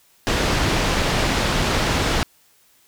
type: low-pass noise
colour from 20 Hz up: pink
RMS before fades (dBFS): -20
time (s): 0.27-2.23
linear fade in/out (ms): 0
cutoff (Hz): 5300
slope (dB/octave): 12
effects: white hiss -57 dBFS RMS until 2.87 s